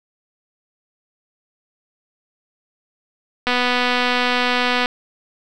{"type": "click train", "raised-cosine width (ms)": 0.3, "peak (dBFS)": -3, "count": 344, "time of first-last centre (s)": [3.47, 4.859], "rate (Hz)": 247, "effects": []}